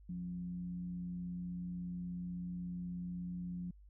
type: tone with frequency modulation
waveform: sine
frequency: 177.1 Hz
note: F3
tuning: 24 cents sharp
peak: -39 dBFS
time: 0.09-3.71 s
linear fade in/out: 5 ms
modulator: 96.4 Hz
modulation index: 0.25
effects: added 50 Hz sine -56 dBFS peak until 3.89 s